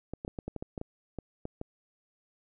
clicks, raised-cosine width 2 ms, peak -23 dBFS, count 12, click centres 0.136 / 0.249 / 0.279 / 0.388 / 0.48 / 0.563 / 0.625 / 0.778 / 0.814 / 1.187 / 1.454 / 1.614 s, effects none

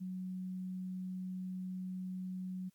sine tone, 185 Hz, F#3, in tune, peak -38 dBFS, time 0-2.7 s, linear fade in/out 20 ms, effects white hiss -75 dBFS RMS until 2.74 s + MP3 96 kbps

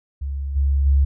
sine tone with level steps, 69.3 Hz, C#2, in tune, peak -23 / -15 / -12 dBFS, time 0.21-1.05 s, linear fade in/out 10 ms, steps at 0.55 / 0.85 s, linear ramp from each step 20 ms, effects none

